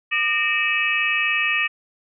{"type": "tone cluster", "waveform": "sine", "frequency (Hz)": [1207, 1842, 2323, 2586, 2907], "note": ["D6", "A#6", "D7", "E7", "F#7"], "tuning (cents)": [47, -21, -20, -34, -31], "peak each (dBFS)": [-29, -23, -25, -22, -29], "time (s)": [0.11, 1.68], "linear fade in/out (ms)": 20, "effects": []}